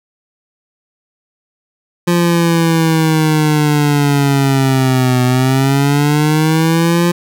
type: linear two-way sweep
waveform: 25% pulse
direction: down then up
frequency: 174.61 to 124.9 to 174.61 Hz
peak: -6 dBFS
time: 2.07-7.12 s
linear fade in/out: 10 ms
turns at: 5.24 s
effects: none